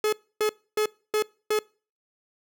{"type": "tone bursts", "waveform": "45% pulse", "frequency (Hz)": 426.8, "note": "G#4", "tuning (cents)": 47, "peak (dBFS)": -21, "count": 5, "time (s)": [0.04, 1.59], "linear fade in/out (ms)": 2, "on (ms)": 86, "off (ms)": 280, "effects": ["noise-tail reverb RT60 0.4 s tail -25 dB re dry"]}